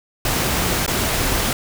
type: noise with dropouts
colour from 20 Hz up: pink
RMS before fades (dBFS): -20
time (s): 0.25-1.53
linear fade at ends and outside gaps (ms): 2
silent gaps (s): 0.863-0.878
effects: none